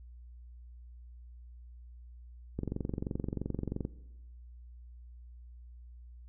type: click train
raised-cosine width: 3 ms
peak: -21 dBFS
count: 30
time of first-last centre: 2.59-3.851 s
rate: 23 Hz
effects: noise-tail reverb RT60 1.0 s tail -18 dB re dry + added 60 Hz sine -48 dBFS peak until 6.28 s